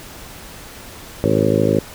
harmonic tone with a mistuned harmonic, 53.1 Hz, G#1, 39 cents sharp, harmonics 2 / 3 / 4 / 5 / 6 / 7 / 8 / 9 / 10, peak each -22 / -22 / -22 / -22 / -22 / -22 / -22 / -22 / -22 dBFS, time 1.24-1.79 s, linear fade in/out 0 ms, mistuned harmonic 10, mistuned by +59 cents, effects pink hiss -37 dBFS RMS until 1.94 s

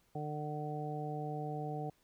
harmonic tone, 150 Hz, D3, 37 cents sharp, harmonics 1 / 2 / 3 / 4 / 5, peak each -40 / -46 / -44 / -49 / -42 dBFS, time 0.15-1.9 s, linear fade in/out 5 ms, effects pink hiss -72 dBFS RMS until 2.03 s

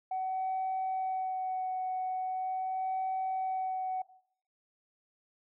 sine tone with vibrato, 751 Hz, F#5, 26 cents sharp, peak -30 dBFS, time 0.11-4.02 s, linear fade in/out 5 ms, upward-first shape sine, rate 0.41 Hz, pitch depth 14 cents each way, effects noise-tail reverb RT60 0.6 s tail -18 dB re dry + tanh soft clip ceiling -27 dBFS

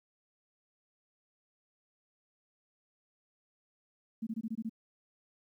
sine tone bursts, 223.5 Hz, A3, 27 cents sharp, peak -33 dBFS, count 7, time 4.22-4.695 s, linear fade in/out 10 ms, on 49 ms, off 22 ms, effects 12-bit

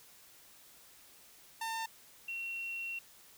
sawtooth / sine tone pair in turn, 902 / 2730 Hz, A5 / F7, +43 / -40 cents, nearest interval octave + perfect fifth, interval 1917 cents, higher second, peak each -32 / -37 dBFS, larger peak first, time 1.61-1.86 / 2.28-2.99 s, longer second, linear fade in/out 5 ms, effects white hiss -59 dBFS RMS until 3.37 s

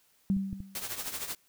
sine tone with exponential decay, 194.2 Hz, G3, 16 cents flat, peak -22 dBFS, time 0.3-0.9 s, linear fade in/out 0 ms, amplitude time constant 130 ms
clicks, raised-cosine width 5 ms, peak -28 / -25 / -28 dBFS, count 3, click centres 0.367 / 0.529 / 0.604 s
white noise with tremolo, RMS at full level -34 dBFS, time 0.75-1.35 s, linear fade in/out 2 ms, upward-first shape triangle, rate 13 Hz, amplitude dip 75%
effects white hiss -67 dBFS RMS until 1.48 s

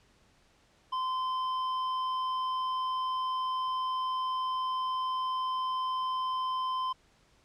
sine tone with hard clipping, 1031 Hz, C6, 26 cents flat, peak -31 dBFS, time 0.92-6.93 s, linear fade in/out 10 ms, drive 7 dB, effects pink hiss -65 dBFS RMS until 7.44 s + low-pass 7000 Hz 12 dB/octave

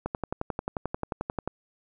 click train, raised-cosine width 1 ms, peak -15 dBFS, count 17, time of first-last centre 0.06-1.476 s, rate 11.3 Hz, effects none

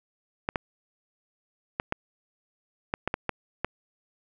clicks, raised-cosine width 0.5 ms, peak -11 dBFS, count 9, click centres 0.489 / 0.558 / 1.799 / 1.924 / 2.939 / 3.076 / 3.141 / 3.293 / 3.646 s, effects none

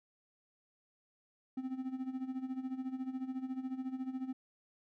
triangle tone with tremolo, 260 Hz, C4, 11 cents flat, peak -32 dBFS, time 1.57-4.33 s, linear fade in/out 5 ms, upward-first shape sine, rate 14 Hz, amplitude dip 75%, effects none

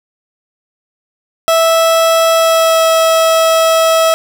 30% pulse tone with pitch glide, 656 to 650.3 Hz, E5 to E5, -9 to -24 cents, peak -5 dBFS, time 1.48-4.14 s, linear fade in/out 0 ms, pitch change -15 cents, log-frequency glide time 2.34-2.84 s, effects none

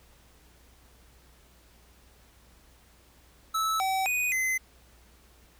square tone with pitch steps, 1307 / 765 / 2483 / 2049 Hz, E6 / G5 / D#7 / C7, -15 / -42 / -4 / -37 cents, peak -26 dBFS, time 3.54-4.58 s, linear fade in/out 10 ms, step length 260 ms, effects added 60 Hz sine -59 dBFS peak until 5.59 s + pink hiss -60 dBFS RMS until 5.59 s

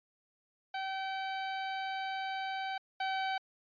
sawtooth tone pair in turn, 769 / 766 Hz, G5 / G5, -33 / -40 cents, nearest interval unison, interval 7 cents, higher first, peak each -31 / -28 dBFS, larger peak second, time 0.74-2.78 / 3-3.38 s, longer first, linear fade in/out 5 ms, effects resampled to 11025 Hz

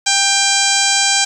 harmonic tone with a mistuned harmonic, 795 Hz, G5, 24 cents sharp, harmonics 1 / 2 / 3 / 4 / 5 / 6 / 7 / 8 / 9 / 10, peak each -21 / -21 / -21 / -21 / -21 / -21 / -21 / -21 / -21 / -21 dBFS, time 0.06-1.25 s, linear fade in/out 10 ms, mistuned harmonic 2, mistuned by -29 cents, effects 7-bit

